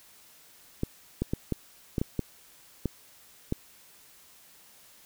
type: clicks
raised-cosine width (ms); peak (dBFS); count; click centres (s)
3; -14; 9; 0.834 / 1.22 / 1.335 / 1.523 / 1.982 / 2.015 / 2.193 / 2.857 / 3.524
effects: white hiss -56 dBFS RMS until 5.05 s